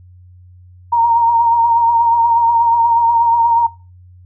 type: tone with vibrato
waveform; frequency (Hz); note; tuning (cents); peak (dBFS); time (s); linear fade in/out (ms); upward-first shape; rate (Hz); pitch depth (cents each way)
sine; 932.3; A#5; 0; -9; 0.92-3.67; 10; sine; 8.3; 31
effects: noise-tail reverb RT60 0.3 s tail -17 dB re dry + added 90 Hz sine -39 dBFS peak until 4.25 s